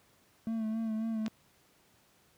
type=tone with vibrato; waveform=triangle; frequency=222 Hz; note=A3; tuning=16 cents sharp; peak=-29 dBFS; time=0.47-1.28 s; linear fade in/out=0 ms; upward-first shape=sine; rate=3.7 Hz; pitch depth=36 cents each way
type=click; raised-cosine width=0.2 ms; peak=-22 dBFS; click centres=1.263 s
effects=pink hiss -66 dBFS RMS until 2.37 s + high-pass 80 Hz 12 dB/octave